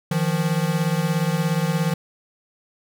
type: beating tone pair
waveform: square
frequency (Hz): 155.8 / 172.8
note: D#3 / F3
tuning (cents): +3 / -18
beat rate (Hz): 17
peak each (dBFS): -23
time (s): 0.11-1.94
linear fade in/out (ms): 5
effects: none